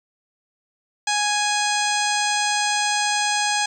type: harmonic tone with a mistuned harmonic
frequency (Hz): 830.6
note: G#5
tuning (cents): 0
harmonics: 1 / 2 / 3 / 4 / 5 / 6 / 7 / 8 / 9 / 10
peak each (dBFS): -23 / -26 / -28 / -29 / -30 / -31 / -31 / -32 / -33 / -33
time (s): 1.07-3.66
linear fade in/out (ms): 5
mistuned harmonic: 7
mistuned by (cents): +77
effects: 9-bit